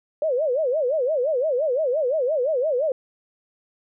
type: tone with vibrato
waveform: sine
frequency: 558 Hz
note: C#5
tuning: 11 cents sharp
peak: -19 dBFS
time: 0.22-2.92 s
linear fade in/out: 2 ms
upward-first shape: sine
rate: 5.8 Hz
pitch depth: 250 cents each way
effects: none